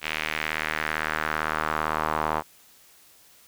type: tone with band-pass filter sweep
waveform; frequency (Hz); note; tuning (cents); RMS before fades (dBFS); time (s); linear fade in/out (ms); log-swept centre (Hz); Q
sawtooth; 77.78; D#2; 0; -28; 0.01-2.43; 50; 2500 to 960; 2.2
effects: white hiss -55 dBFS RMS until 3.47 s